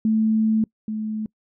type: tone pair in turn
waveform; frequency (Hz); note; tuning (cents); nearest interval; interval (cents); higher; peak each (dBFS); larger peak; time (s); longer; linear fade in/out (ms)
sine; 219.3 / 216.3; A3 / A3; -6 / -29; unison; 23; first; -16 / -24; first; 0.05-0.64 / 0.88-1.26; first; 2
effects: noise-tail reverb RT60 0.1 s tail -25 dB re dry